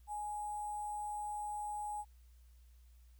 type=tone with sample-and-hold; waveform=sine; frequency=836 Hz; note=G#5; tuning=11 cents sharp; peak=-38 dBFS; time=0.07-2.05 s; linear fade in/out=50 ms; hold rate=8820 Hz; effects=added 60 Hz sine -58 dBFS peak until 3.19 s + white hiss -75 dBFS RMS until 3.19 s

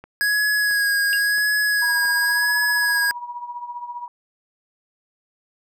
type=click train; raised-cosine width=0.5 ms; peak=-25 dBFS; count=4; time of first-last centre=0.04-2.053 s; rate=1.49 Hz
type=tone with vibrato; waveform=square; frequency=1662 Hz; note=G#6; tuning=1 cent sharp; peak=-18 dBFS; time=0.21-3.11 s; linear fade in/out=0 ms; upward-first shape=sine; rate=0.93 Hz; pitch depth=27 cents each way
type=tone with exponential decay; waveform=sine; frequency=2794 Hz; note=F7; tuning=in tune; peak=-21 dBFS; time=1.13-1.21 s; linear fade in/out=0 ms; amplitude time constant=17 ms
type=tone with tremolo; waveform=sine; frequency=964 Hz; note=B5; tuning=42 cents flat; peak=-26 dBFS; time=1.82-4.08 s; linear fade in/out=2 ms; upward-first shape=triangle; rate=15 Hz; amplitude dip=75%
effects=none

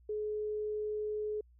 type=tone; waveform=sine; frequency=424 Hz; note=G#4; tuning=36 cents sharp; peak=-33 dBFS; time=0.09-1.41 s; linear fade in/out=5 ms; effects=added 60 Hz sine -59 dBFS peak until 1.59 s

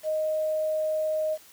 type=tone with quantisation; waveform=sine; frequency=622.3 Hz; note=D#5; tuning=in tune; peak=-24 dBFS; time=0.03-1.38 s; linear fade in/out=50 ms; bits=8; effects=white hiss -53 dBFS RMS until 1.52 s + high-pass 60 Hz 12 dB/octave

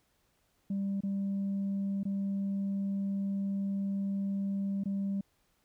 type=tone with dropouts; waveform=sine; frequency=197.1 Hz; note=G3; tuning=10 cents sharp; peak=-28 dBFS; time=0.7-5.21 s; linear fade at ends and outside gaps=5 ms; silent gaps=1.007-1.034 / 2.033-2.052 / 4.837-4.856 s; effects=tanh soft clip ceiling -28 dBFS + pink hiss -73 dBFS RMS until 5.64 s

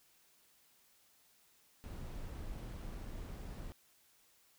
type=noise; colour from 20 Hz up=brown; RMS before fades=-45 dBFS; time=1.84-3.72 s; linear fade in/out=0 ms; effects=white hiss -69 dBFS RMS until 4.58 s

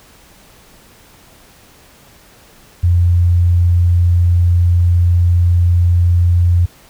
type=tone; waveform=sine; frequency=87.31 Hz; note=F2; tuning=in tune; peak=-8 dBFS; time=2.83-6.66 s; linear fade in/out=10 ms; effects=pink hiss -45 dBFS RMS until 6.89 s

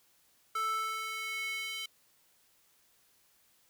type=tone with high-pass filter sweep; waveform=square; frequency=440 Hz; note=A4; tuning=in tune; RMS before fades=-36 dBFS; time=0.55-1.86 s; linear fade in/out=5 ms; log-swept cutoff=1200 to 2800 Hz; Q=4; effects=white hiss -68 dBFS RMS until 3.69 s

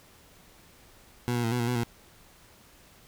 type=tone with pitch steps; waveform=20% pulse; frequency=121.7 / 119.9 / 114.4 / 123.1 / 117.8 / 123.6 / 117.8 Hz; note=B2 / A#2 / A#2 / B2 / A#2 / B2 / A#2; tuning=-25 / +49 / -32 / -5 / +19 / +2 / +19 cents; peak=-21 dBFS; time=1.28-1.833 s; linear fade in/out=0 ms; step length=79 ms; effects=pink hiss -56 dBFS RMS until 3.07 s

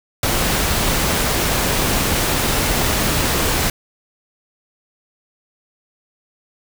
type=noise; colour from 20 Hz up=pink; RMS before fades=-18 dBFS; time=0.23-3.7 s; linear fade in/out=2 ms; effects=none

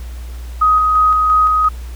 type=tone with tremolo; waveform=sine; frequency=1256 Hz; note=D#6; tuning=16 cents sharp; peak=-8 dBFS; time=0.61-1.69 s; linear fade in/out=10 ms; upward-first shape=square; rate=2.9 Hz; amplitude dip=25%; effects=added 60 Hz sine -25 dBFS peak until 1.95 s + pink hiss -42 dBFS RMS until 1.95 s

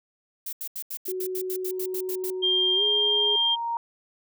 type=noise bursts; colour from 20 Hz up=violet; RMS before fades=-33 dBFS; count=13; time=0.46-2.304 s; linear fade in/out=5 ms; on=68 ms; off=80 ms
type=tone with pitch glide; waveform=sine; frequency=371 to 416.4 Hz; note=F#4 to G#4; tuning=+5 to +5 cents; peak=-28 dBFS; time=1.08-3.36 s; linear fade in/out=5 ms; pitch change=+200 cents; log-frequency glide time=2.75-2.83 s
type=tone with exponential growth; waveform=sine; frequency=932 Hz; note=A#5; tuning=1 cent flat; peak=-24 dBFS; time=1.7-3.77 s; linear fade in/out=1 ms; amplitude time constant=450 ms
type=tone; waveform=sine; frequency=3194 Hz; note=G7; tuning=32 cents sharp; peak=-20 dBFS; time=2.42-3.56 s; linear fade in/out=20 ms
effects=none

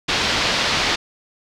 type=low-pass noise; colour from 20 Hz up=white; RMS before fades=-20 dBFS; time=0.08-0.96 s; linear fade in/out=10 ms; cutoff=4700 Hz; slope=24 dB/octave; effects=none

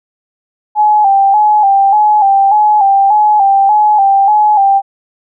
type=tone with vibrato; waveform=sine; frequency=816 Hz; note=G#5; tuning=31 cents flat; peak=-5 dBFS; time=0.75-4.82 s; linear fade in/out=50 ms; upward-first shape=square; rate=1.7 Hz; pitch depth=62 cents each way; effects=none

